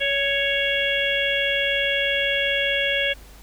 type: harmonic tone with a mistuned harmonic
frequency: 554.4 Hz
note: C#5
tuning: in tune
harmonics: 1 / 3 / 4 / 5 / 6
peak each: -26 / -26 / -26 / -26 / -26 dBFS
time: 0-3.14 s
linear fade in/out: 20 ms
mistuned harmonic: 1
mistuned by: +20 cents
effects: added 50 Hz sine -44 dBFS peak until 3.42 s + pink hiss -49 dBFS RMS until 3.42 s